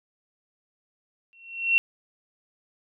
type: tone with exponential growth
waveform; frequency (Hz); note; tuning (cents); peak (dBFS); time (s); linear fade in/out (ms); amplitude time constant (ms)
sine; 2722; F7; -45; -14; 1.33-1.78; 0; 96
effects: none